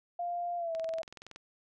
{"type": "tone with pitch glide", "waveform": "sine", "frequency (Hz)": [698.5, 651.7], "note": ["F5", "E5"], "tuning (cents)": [0, -20], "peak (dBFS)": -32, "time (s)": [0.19, 1.02], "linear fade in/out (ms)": 5, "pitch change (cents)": -120, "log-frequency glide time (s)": [0.57, 0.74]}
{"type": "click train", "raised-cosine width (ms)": 0.2, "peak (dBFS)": -29, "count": 14, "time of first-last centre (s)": [0.75, 1.36], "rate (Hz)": 21.3}
{"effects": []}